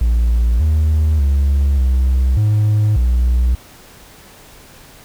triangle tone with pitch steps, 58 / 77.5 / 69.8 / 64.5 / 106.1 / 61.2 Hz, A#1 / D#2 / C#2 / C2 / G#2 / B1, -8 / -6 / +13 / -24 / +38 / -15 cents, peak -8 dBFS, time 0.01-3.55 s, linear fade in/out 5 ms, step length 590 ms, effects tanh soft clip ceiling -5 dBFS + pink hiss -42 dBFS RMS until 5.04 s

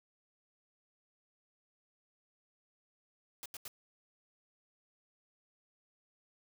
white noise bursts, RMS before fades -45 dBFS, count 3, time 3.43-3.679 s, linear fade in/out 0 ms, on 27 ms, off 84 ms, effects none

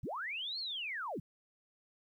sine linear two-way sweep, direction up then down, 55 to 4426 to 103.3 Hz, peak -37 dBFS, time 0.03-1.2 s, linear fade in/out 5 ms, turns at 0.59 s, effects 12-bit

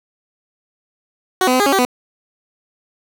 15% pulse tone with pitch steps, 372.2 / 253 / 255.7 / 407.9 / 276.6 / 387.4 / 248.7 Hz, F#4 / B3 / C4 / G#4 / C#4 / G4 / B3, +10 / +42 / -40 / -31 / -4 / -20 / +12 cents, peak -6 dBFS, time 1.41-1.851 s, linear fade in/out 2 ms, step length 63 ms, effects none

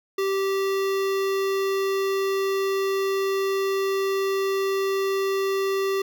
square tone with notch filter, 389.4 Hz, G4, 12 cents flat, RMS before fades -24 dBFS, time 0.18-6.02 s, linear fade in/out 5 ms, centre 8700 Hz, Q 1.5, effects none

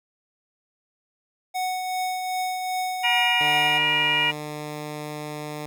square tone with tremolo, 740 Hz, F#5, in tune, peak -24 dBFS, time 1.54-3.79 s, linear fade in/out 20 ms, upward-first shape triangle, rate 2.6 Hz, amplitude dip 40%
harmonic tone, 477.1 Hz, A#4, 40 cents sharp, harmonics 2 / 3 / 4 / 5 / 6, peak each -28 / -35 / -27 / -23 / -23 dBFS, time 3.03-4.32 s, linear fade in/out 20 ms
10% pulse tone, 150.2 Hz, D3, 39 cents sharp, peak -23 dBFS, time 3.41-5.66 s, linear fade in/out 0 ms
effects none

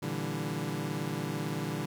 25% pulse chord, E half-diminished seventh, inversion second, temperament equal, 116.54 / 146.83 / 164.81 / 196 Hz, Bb2 / D3 / E3 / G3, 0 / 0 / 0 / 0 cents, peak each -37 / -32 / -34 / -35 dBFS, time 0.02-1.86 s, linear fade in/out 10 ms, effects none

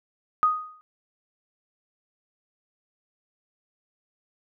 sine tone with exponential decay, 1244.5 Hz, D#6, in tune, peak -14 dBFS, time 0.43-0.81 s, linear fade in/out 0 ms, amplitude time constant 82 ms, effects none

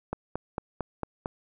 click train, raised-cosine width 1 ms, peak -16 dBFS, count 6, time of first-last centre 0.13-1.259 s, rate 4.43 Hz, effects none

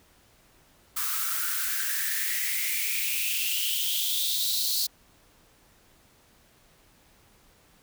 blue noise with high-pass filter sweep, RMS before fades -28 dBFS, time 0.96-4.87 s, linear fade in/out 10 ms, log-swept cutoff 1200 to 4400 Hz, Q 7.1, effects pink hiss -60 dBFS RMS until 7.82 s

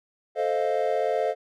triangle chord, F dominant seventh, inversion first, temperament equal, 440 / 523.3 / 622.3 / 698.5 Hz, A4 / C5 / Eb5 / F5, 0 / 0 / 0 / 0 cents, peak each -26 dBFS, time 0.35-1.35 s, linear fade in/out 50 ms, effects none

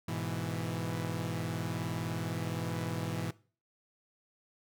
sawtooth chord, E major, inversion first, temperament equal, 103.83 / 123.47 / 164.81 Hz, G#2 / B2 / E3, 0 / 0 / 0 cents, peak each -35 / -35 / -33 dBFS, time 0.08-3.31 s, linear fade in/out 5 ms, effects noise-tail reverb RT60 0.4 s tail -20 dB re dry

